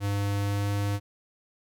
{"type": "tone with pitch glide", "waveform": "square", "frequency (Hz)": [100.8, 101.38], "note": ["G2", "G#2"], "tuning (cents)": [49, -41], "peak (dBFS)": -26, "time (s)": [0, 1], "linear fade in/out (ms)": 50, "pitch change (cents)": 10, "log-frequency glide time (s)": [0.38, 0.71], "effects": []}